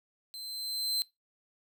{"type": "tone with level ramp", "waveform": "40% pulse", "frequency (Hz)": 4100, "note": "C8", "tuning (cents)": -36, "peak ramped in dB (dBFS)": [-40, -26], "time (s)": [0.34, 1.02], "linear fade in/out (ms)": 0, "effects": ["noise-tail reverb RT60 0.2 s tail -22 dB re dry"]}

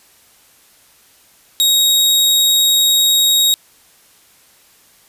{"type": "tone", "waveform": "sawtooth", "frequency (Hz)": 3778, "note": "A#7", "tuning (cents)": 22, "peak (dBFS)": -7, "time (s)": [1.6, 3.54], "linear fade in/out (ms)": 0, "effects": ["white hiss -50 dBFS RMS until 5.08 s", "resampled to 32000 Hz"]}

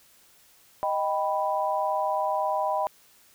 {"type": "chord", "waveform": "sine", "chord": "Eb augmented", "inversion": "none", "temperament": "equal", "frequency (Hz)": [622.3, 784, 987.8], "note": ["Eb5", "G5", "B5"], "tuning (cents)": [0, 0, 0], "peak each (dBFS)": -28, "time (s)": [0.83, 2.87], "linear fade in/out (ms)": 0, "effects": ["white hiss -58 dBFS RMS until 3.34 s"]}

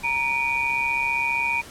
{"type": "tone cluster", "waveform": "sine", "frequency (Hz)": [933, 2310, 2445], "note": ["A#5", "D7", "D#7"], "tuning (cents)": [1, -29, -31], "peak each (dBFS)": [-27, -26, -24], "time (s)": [0.03, 1.62], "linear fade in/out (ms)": 20, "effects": ["pink hiss -42 dBFS RMS until 1.7 s", "low-pass 12000 Hz 12 dB/octave"]}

